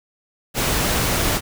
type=noise; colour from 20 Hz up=pink; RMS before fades=-20 dBFS; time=0.54-1.41 s; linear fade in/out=50 ms; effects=none